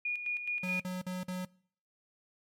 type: tone with tremolo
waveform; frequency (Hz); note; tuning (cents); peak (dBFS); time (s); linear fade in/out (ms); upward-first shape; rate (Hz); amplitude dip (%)
sine; 2442; D#7; -33; -30; 0.05-0.81; 5; square; 4.7; 55
type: tone bursts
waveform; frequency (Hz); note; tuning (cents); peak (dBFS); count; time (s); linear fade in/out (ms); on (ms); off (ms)
square; 183; F#3; -19; -35; 4; 0.63-1.451; 5; 170; 47
effects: noise-tail reverb RT60 0.6 s tail -24 dB re dry + MP3 64 kbps